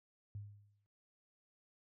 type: tone with exponential decay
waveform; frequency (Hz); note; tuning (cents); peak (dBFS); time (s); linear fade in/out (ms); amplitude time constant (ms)
sine; 102.5; G#2; -22; -40; 0.35-0.86; 0; 110
effects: high-pass 60 Hz 12 dB/octave